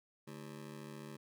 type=ring-modulated tone; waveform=25% pulse; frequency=180 Hz; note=F#3; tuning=47 cents flat; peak=-40 dBFS; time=0.27-1.17 s; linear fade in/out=10 ms; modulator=37 Hz; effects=none